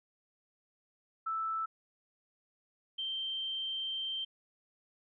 sine tone pair in turn, 1318.5 / 3136 Hz, E6 / G7, 0 / 0 cents, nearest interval octave + minor third, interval 1500 cents, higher second, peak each -32 / -34 dBFS, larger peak first, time 1.26-1.66 / 2.98-4.25 s, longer second, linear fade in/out 10 ms, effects none

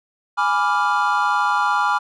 triangle chord, G# diminished seventh, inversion none, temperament equal, 830.6 / 987.8 / 1174.7 / 1396.9 Hz, G#5 / B5 / D6 / F6, 0 / 0 / 0 / 0 cents, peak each -20 dBFS, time 0.37-1.99 s, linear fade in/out 20 ms, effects resampled to 22050 Hz

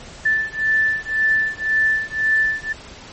sine beating tone pair, 1760 / 1761.9 Hz, A6 / A6, 0 / +2 cents, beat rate 1.9 Hz, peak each -19 dBFS, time 0.25-2.73 s, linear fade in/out 10 ms, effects pink hiss -39 dBFS RMS until 3.12 s + MP3 32 kbps

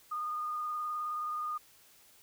sine tone with vibrato, 1224 Hz, D#6, 29 cents flat, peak -33 dBFS, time 0.11-1.58 s, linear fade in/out 10 ms, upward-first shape triangle, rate 19 Hz, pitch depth 22 cents each way, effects white hiss -61 dBFS RMS until 2.22 s

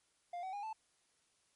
triangle tone with pitch steps, 701 / 755.7 / 814.6 / 878.1 Hz, F5 / F#5 / G#5 / A5, +6 / +36 / -34 / -4 cents, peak -38 dBFS, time 0.33-0.73 s, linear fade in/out 5 ms, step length 100 ms, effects white hiss -75 dBFS RMS until 1.55 s + MP3 48 kbps

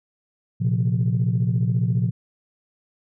sine chord, Bb suspended second, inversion none, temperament just, 116.54 / 131.11 / 174.81 Hz, Bb2 / C3 / F3, 0 / +4 / +2 cents, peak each -20 / -22 / -23 dBFS, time 0.6-2.11 s, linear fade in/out 20 ms, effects tanh soft clip ceiling -12 dBFS

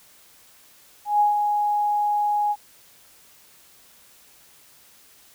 sine tone with ADSR envelope, 830.6 Hz, G#5, in tune, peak -14 dBFS, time 1.05-2.56 s, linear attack 150 ms, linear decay 140 ms, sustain -5 dB, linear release 48 ms, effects white hiss -53 dBFS RMS until 5.34 s

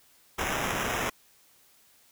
white noise with sample-and-hold, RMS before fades -30 dBFS, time 0.38-1.1 s, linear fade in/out 10 ms, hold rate 4410 Hz, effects white hiss -61 dBFS RMS until 2.11 s

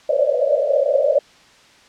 pink band-pass noise, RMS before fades -17 dBFS, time 0.09-1.19 s, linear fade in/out 2 ms, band 520 to 610 Hz, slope 96 dB/octave, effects white hiss -49 dBFS RMS until 1.88 s + low-pass 5000 Hz 12 dB/octave

